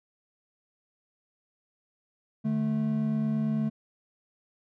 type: tone pair together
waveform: triangle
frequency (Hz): 149.5 / 218.4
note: D3 / A3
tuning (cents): +31 / -13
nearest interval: perfect fifth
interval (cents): 656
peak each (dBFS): -29 / -24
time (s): 2.44-3.7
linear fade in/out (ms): 20
effects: none